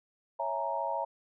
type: chord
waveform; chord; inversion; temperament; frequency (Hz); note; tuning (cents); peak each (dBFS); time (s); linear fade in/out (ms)
sine; A# half-diminished seventh; first; equal with one note detuned; 554.4 / 659.3 / 838.8 / 932.3; C#5 / E5 / G#5 / A#5; 0 / 0 / +17 / 0; -37 / -36 / -38 / -33; 0.39-1.05; 10
effects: none